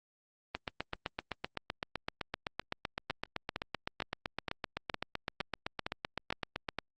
two click trains, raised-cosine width 0.3 ms, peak -18 / -18 dBFS, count 49 / 9, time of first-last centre 0.55-6.688 / 3.1-6.787 s, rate 7.82 / 2.17 Hz, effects Opus 24 kbps

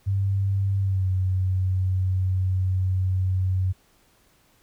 sine tone with pitch glide, 98 to 93.3 Hz, G2 to F#2, 0 to +15 cents, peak -20 dBFS, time 0.06-3.73 s, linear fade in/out 20 ms, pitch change -85 cents, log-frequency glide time 0.8-1.08 s, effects pink hiss -61 dBFS RMS until 4.62 s

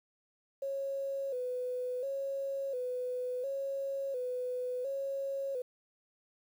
sine tone with vibrato, 523.3 Hz, C5, in tune, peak -33 dBFS, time 0.62-5.62 s, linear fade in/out 5 ms, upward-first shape square, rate 0.71 Hz, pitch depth 80 cents each way, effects 10-bit

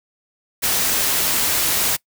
white noise, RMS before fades -19 dBFS, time 0.62-1.97 s, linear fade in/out 20 ms, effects noise-tail reverb RT60 0.1 s tail -23 dB re dry

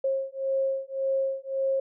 sine beating tone pair, 537 / 538.8 Hz, C5 / C#5, +45 / -49 cents, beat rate 1.8 Hz, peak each -28 dBFS, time 0.04-1.8 s, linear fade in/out 5 ms, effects none

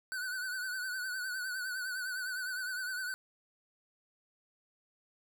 square tone with vibrato, 1500 Hz, F#6, 23 cents sharp, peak -36 dBFS, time 0.12-3.14 s, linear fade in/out 0 ms, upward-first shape triangle, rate 9.8 Hz, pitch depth 76 cents each way, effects none

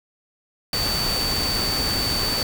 sine tone in noise, 4559 Hz, C#8, 48 cents sharp, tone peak -23 dBFS, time 0.73-2.43 s, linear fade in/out 2 ms, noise pink, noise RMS -26 dBFS, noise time 0.73-2.43 s, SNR 0 dB, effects none

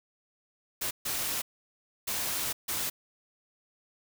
white noise bursts at uneven times, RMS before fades -32 dBFS, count 4, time 0.81-0.91 / 1.05-1.42 / 2.07-2.53 / 2.68-2.9 s, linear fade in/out 10 ms, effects none

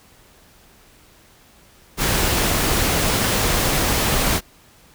pink noise, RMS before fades -19 dBFS, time 1.97-4.41 s, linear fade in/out 50 ms, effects pink hiss -51 dBFS RMS until 4.94 s

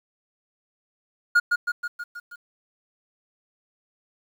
triangle tone with echo, 1429 Hz, F6, 39 cents sharp, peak -12 dBFS, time 1.35-1.4 s, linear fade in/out 10 ms, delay 160 ms, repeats 6, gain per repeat -4 dB, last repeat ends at 2.36 s, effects 9-bit

